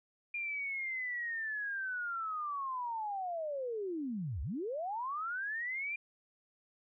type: linear two-way sweep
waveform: sine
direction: down then up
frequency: 2411 to 59.7 to 2411 Hz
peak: -35 dBFS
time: 0.34-5.96 s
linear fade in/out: 5 ms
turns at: 4.42 s
effects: none